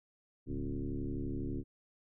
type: tone with frequency modulation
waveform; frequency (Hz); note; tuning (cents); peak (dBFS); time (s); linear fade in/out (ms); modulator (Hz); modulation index
sine; 123.47; B2; 0; -34; 0.46-1.64; 50; 71.9; 3.2
effects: none